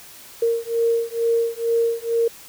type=beating tone pair; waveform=sine; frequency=461.7 / 463.9 Hz; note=A#4 / A#4; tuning=-17 / -8 cents; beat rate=2.2 Hz; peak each=-21 dBFS; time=0.42-2.28 s; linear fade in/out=5 ms; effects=white hiss -43 dBFS RMS until 2.48 s